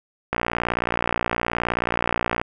click train, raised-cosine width 0.5 ms, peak -6 dBFS, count 124, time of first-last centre 0.33-2.415 s, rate 59 Hz, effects none

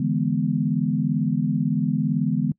sine chord, E dominant seventh, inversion third, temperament equal, 146.83 / 164.81 / 207.7 / 246.9 Hz, D3 / E3 / G#3 / B3, 0 / 0 / 0 / 0 cents, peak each -25 dBFS, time 0-2.52 s, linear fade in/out 5 ms, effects noise-tail reverb RT60 0.1 s tail -25 dB re dry

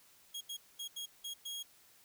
sawtooth tone bursts at uneven times, 3287 Hz, G#7, 19 cents flat, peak -37 dBFS, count 6, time 0.34-0.41 / 0.49-0.57 / 0.79-0.88 / 0.96-1.06 / 1.24-1.34 / 1.45-1.63 s, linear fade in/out 10 ms, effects white hiss -64 dBFS RMS until 2.04 s

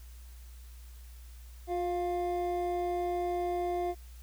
triangle tone pair together, 355.8 / 700 Hz, F4 / F5, +32 / +4 cents, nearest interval octave, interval 1172 cents, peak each -30 / -31 dBFS, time 1.67-3.95 s, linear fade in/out 50 ms, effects added 60 Hz sine -46 dBFS peak until 4.22 s + white hiss -60 dBFS RMS until 4.22 s

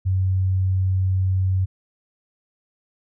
sine tone, 94 Hz, F#2, 28 cents sharp, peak -17 dBFS, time 0.05-1.66 s, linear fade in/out 20 ms, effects none

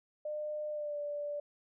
sine tone with pitch glide, 603 to 584.5 Hz, D5 to D5, +46 to -8 cents, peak -35 dBFS, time 0.25-1.4 s, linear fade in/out 5 ms, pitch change -54 cents, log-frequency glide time 0.7-0.98 s, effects none

